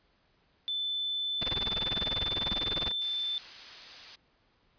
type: tone with pitch glide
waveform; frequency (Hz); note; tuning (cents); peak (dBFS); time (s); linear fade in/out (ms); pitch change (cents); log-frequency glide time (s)
sine; 3520 to 3540; A7 to A7; 0 to +10; -30; 0.68-3.38; 0; +10; 1.21-2.81
type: noise with tremolo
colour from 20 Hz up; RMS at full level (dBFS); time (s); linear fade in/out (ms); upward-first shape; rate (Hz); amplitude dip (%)
pink; -33; 1.41-2.92; 10; sine; 20; 100
type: noise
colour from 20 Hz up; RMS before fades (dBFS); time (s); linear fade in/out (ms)
blue; -39; 3.01-4.16; 10
effects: pink hiss -69 dBFS RMS until 4.78 s + resampled to 11025 Hz